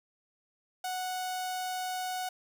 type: tone with notch filter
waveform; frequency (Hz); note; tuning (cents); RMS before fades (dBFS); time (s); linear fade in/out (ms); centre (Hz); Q
sawtooth; 738; F#5; -5; -35; 0.84-2.29; 5; 1900; 1.7
effects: none